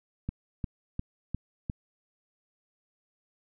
click train, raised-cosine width 5 ms, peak -19 dBFS, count 5, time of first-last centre 0.29-1.698 s, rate 2.84 Hz, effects none

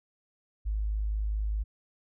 sine tone, 52.4 Hz, G#1, 16 cents sharp, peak -27 dBFS, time 0.65-1.64 s, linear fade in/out 20 ms, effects none

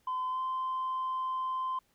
sine tone with pitch glide, 1022 to 1036.9 Hz, C6 to C6, -41 to -16 cents, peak -29 dBFS, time 0.07-1.79 s, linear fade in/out 5 ms, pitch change +25 cents, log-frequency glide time 0.3-0.4 s, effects tanh soft clip ceiling -28 dBFS + pink hiss -71 dBFS RMS until 1.94 s

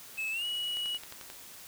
triangle tone with pitch glide, 2599 to 2917 Hz, E7 to F#7, -25 to -25 cents, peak -30 dBFS, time 0.17-0.98 s, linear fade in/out 20 ms, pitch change +200 cents, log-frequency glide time 0.31-0.45 s
click train, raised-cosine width 0.2 ms, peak -27 dBFS, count 7, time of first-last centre 0.77-1.301 s, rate 11.3 Hz
effects white hiss -49 dBFS RMS until 1.67 s

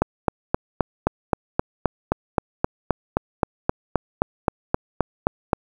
click train, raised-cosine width 1 ms, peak -3 dBFS, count 22, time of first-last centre 0.02-5.532 s, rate 3.81 Hz, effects 7-bit

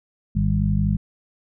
harmonic tone with a mistuned harmonic, 51.8 Hz, G#1, 4 cents flat, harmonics 1 / 2 / 3 / 4, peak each -23 / -23 / -23 / -23 dBFS, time 0.35-0.97 s, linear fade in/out 10 ms, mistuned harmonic 4, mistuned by -61 cents, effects none

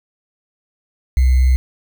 sine tone with sample-and-hold, 64 Hz, C2, 38 cents flat, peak -9 dBFS, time 1.17-1.56 s, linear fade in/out 0 ms, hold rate 2100 Hz, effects none

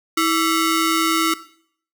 sawtooth ring-modulated tone, 830 Hz, G#5, 1 cent flat, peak -9 dBFS, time 0.17-1.34 s, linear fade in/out 5 ms, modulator 505 Hz, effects noise-tail reverb RT60 0.6 s tail -17 dB re dry

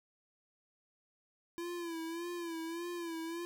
square tone with vibrato, 337.4 Hz, E4, 40 cents sharp, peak -39 dBFS, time 1.58-3.45 s, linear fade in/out 0 ms, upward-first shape sine, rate 1.7 Hz, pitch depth 64 cents each way, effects none

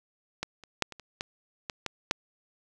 clicks, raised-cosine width 0.2 ms, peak -14 / -30 / -7 / -25 / -28 / -15 / -16 / -14 / -7 dBFS, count 9, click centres 0.43 / 0.637 / 0.823 / 0.923 / 0.997 / 1.209 / 1.698 / 1.863 / 2.111 s, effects none

